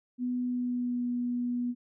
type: tone with pitch glide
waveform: sine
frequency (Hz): 247.9 to 243.8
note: B3 to B3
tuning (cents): +7 to -22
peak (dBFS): -28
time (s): 0.18-1.75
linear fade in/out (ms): 50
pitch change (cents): -29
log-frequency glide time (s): 0.43-1.06
effects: none